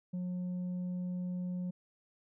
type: tone with tanh clipping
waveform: sine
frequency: 180 Hz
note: F#3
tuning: 47 cents flat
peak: -35 dBFS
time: 0.13-1.71 s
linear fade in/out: 10 ms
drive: 3 dB
effects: none